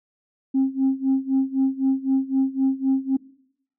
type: tone with tremolo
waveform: sine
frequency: 267.2 Hz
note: C4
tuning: 36 cents sharp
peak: -14 dBFS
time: 0.54-3.17 s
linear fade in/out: 10 ms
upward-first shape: sine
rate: 3.9 Hz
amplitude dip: 95%
effects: noise-tail reverb RT60 0.7 s tail -21 dB re dry + tanh soft clip ceiling -13 dBFS